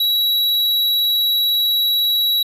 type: tone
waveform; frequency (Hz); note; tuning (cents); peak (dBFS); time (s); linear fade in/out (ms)
square; 3894; B7; -25; -15; 0-2.43; 5
effects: resampled to 32000 Hz